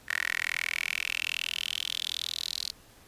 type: tone with high-pass filter sweep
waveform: 10% pulse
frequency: 41.22 Hz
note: E1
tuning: 1 cent sharp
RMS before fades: -33 dBFS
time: 0.08-2.71 s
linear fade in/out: 10 ms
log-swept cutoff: 1800 to 4300 Hz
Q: 5.8
effects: pink hiss -56 dBFS RMS until 3.07 s + resampled to 32000 Hz